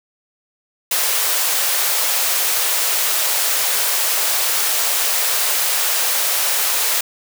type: high-pass noise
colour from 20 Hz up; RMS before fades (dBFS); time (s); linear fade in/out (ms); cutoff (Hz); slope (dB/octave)
white; -18; 0.91-7.01; 5; 460; 24
effects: none